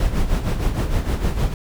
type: noise with tremolo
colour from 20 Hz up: brown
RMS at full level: -17 dBFS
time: 0-1.54 s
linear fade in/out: 2 ms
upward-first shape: sine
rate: 6.5 Hz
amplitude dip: 65%
effects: none